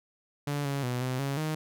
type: tone with pitch steps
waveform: sawtooth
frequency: 144.3 / 139.7 / 123.9 / 128.2 / 138.4 / 155.5 Hz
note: D3 / C#3 / B2 / C3 / C#3 / D#3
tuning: -30 / +14 / +6 / -35 / -2 / -1 cents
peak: -25 dBFS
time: 0.47-1.55 s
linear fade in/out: 5 ms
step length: 180 ms
effects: none